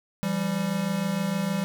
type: tone pair together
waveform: square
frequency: 169.52 / 196 Hz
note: E3 / G3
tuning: +49 / 0 cents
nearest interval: minor third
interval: 251 cents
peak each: -30 / -27 dBFS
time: 0.23-1.64 s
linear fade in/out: 0 ms
effects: none